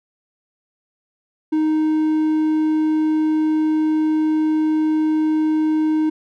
triangle tone, 311.1 Hz, D#4, in tune, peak -13 dBFS, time 1.52-6.1 s, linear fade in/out 10 ms, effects none

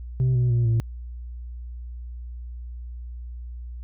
sine tone with pitch steps, 128.4 / 123.53 / 118.84 / 114.33 Hz, C3 / B2 / A#2 / A#2, -32 / +1 / +34 / -33 cents, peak -15 dBFS, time 0.2-0.8 s, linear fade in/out 0 ms, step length 150 ms, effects tanh soft clip ceiling -17 dBFS + added 60 Hz sine -33 dBFS peak until 3.83 s

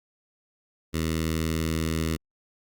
10% pulse tone with notch filter, 80.4 Hz, E2, 43 cents flat, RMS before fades -27 dBFS, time 0.93-2.17 s, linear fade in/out 20 ms, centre 760 Hz, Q 0.62, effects Opus 48 kbps

